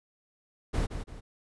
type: noise with echo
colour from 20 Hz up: brown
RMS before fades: -28 dBFS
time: 0.73-0.87 s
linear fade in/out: 20 ms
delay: 170 ms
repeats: 2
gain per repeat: -8 dB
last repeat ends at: 1.21 s
effects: resampled to 24000 Hz